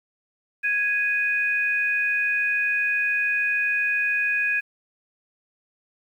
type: tone pair together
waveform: sine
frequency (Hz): 1660 / 2487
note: G#6 / D#7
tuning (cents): -1 / -1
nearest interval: perfect fifth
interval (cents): 700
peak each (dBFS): -23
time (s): 0.63-4.61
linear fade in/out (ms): 20
effects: 9-bit